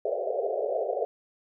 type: band-pass noise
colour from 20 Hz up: pink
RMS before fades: -29 dBFS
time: 0.05-1.05 s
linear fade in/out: 0 ms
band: 400 to 710 Hz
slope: 96 dB/octave
effects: none